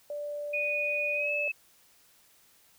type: tone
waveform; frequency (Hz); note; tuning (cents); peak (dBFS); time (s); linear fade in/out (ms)
sine; 586; D5; -4; -33; 0.1-1.48; 2
type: tone with pitch glide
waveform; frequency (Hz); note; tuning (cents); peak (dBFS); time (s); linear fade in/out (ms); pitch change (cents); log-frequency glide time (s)
sine; 2474 to 2600; D#7 to E7; -10 to -24; -28; 0.53-1.52; 10; +86; 1.14-1.31
effects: white hiss -62 dBFS RMS until 2.78 s